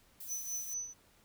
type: noise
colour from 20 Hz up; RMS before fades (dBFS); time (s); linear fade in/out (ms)
violet; -46; 0.2-0.74; 5
type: tone with tremolo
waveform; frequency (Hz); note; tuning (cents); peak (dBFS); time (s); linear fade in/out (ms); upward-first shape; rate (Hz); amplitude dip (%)
sine; 6000; F#8; +23; -34; 0.27-0.94; 50; triangle; 4.5; 75
effects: pink hiss -66 dBFS RMS until 1.24 s